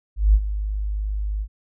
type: tone with ADSR envelope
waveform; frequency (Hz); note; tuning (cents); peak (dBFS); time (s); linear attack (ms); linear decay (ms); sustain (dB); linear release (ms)
sine; 51.4; G#1; -17; -9; 0.16-1.48; 180; 54; -13; 66
effects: none